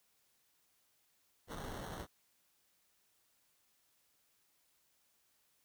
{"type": "noise with sample-and-hold", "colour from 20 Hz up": "pink", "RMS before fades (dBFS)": -45, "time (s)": [1.47, 2.07], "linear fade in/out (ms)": 50, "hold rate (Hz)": 2450, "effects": ["white hiss -75 dBFS RMS until 5.64 s"]}